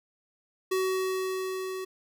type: tone with level ramp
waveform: square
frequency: 376.1 Hz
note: F#4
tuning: 28 cents sharp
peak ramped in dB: -25 to -34 dBFS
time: 0.71-1.85 s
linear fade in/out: 10 ms
effects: none